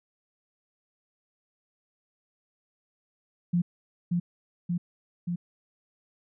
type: tone with echo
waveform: sine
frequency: 174.3 Hz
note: F3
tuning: 3 cents flat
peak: -21 dBFS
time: 3.53-3.62 s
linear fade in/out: 10 ms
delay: 580 ms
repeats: 3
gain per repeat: -2 dB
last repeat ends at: 5.36 s
effects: none